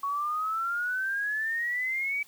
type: exponential sweep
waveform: sine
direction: up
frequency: 1108.7 to 2300 Hz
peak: -27 dBFS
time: 0.03-2.23 s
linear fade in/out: 5 ms
effects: white hiss -56 dBFS RMS until 2.27 s